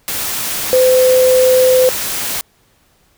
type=tone in noise; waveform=sine; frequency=511 Hz; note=C5; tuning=41 cents flat; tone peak=-7 dBFS; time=0.73-1.89 s; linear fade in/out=0 ms; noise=white; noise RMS=-20 dBFS; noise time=0.08-2.41 s; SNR=+10 dB; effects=pink hiss -55 dBFS RMS until 3.17 s